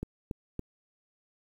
click train, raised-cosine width 3 ms, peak -21 dBFS, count 3, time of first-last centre 0.03-0.593 s, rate 3.55 Hz, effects 9-bit

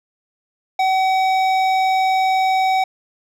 sine tone with hard clipping, 758 Hz, F#5, 42 cents sharp, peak -16 dBFS, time 0.79-2.84 s, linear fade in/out 5 ms, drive 12 dB, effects none

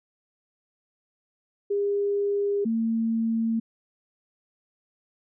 sine tone pair in turn, 404.5 / 226.4 Hz, G#4 / A3, -46 / +50 cents, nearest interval minor seventh, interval 1004 cents, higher first, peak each -22 dBFS, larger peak neither, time 1.7-2.65 / 2.65-3.6 s, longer neither, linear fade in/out 10 ms, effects none

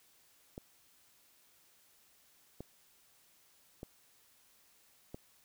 clicks, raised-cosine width 2 ms, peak -30 dBFS, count 4, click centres 0.579 / 2.606 / 3.831 / 5.145 s, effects white hiss -67 dBFS RMS until 5.44 s

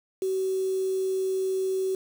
sine tone with quantisation, 379.3 Hz, F#4, 43 cents sharp, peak -24 dBFS, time 0.22-1.95 s, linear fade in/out 2 ms, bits 7, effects none

